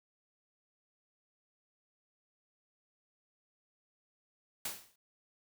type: noise with exponential decay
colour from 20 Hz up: white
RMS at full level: -35 dBFS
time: 4.65-4.96 s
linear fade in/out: 5 ms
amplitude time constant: 66 ms
effects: none